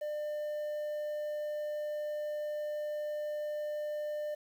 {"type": "tone with quantisation", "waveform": "triangle", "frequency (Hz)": 599, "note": "D5", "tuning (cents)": 34, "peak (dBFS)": -32, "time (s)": [0.01, 4.35], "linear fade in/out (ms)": 10, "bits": 10, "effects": []}